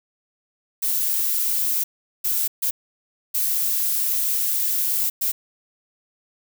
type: noise bursts at uneven times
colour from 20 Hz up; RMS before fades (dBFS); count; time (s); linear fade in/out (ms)
violet; -22; 5; 0.82-1.84 / 2.24-2.48 / 2.62-2.71 / 3.34-5.1 / 5.21-5.32; 10
effects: none